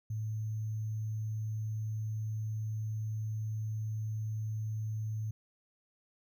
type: tone with sample-and-hold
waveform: sine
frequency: 108.8 Hz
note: A2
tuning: 19 cents flat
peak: -33 dBFS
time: 0.1-5.31 s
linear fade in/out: 5 ms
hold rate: 6300 Hz
effects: none